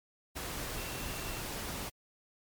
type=tone in noise; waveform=sine; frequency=2700 Hz; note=E7; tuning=41 cents sharp; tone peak=-49 dBFS; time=0.76-1.41 s; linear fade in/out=20 ms; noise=pink; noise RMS=-39 dBFS; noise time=0.35-1.9 s; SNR=-13 dB; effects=MP3 96 kbps